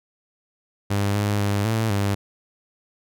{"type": "tone with pitch steps", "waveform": "sawtooth", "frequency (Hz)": [100.7, 103.3, 101.2, 111.3, 100.4], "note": ["G2", "G#2", "G#2", "A2", "G2"], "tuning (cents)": [47, -9, -44, 20, 42], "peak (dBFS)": -16, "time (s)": [0.9, 2.15], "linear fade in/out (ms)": 10, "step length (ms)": 250, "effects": []}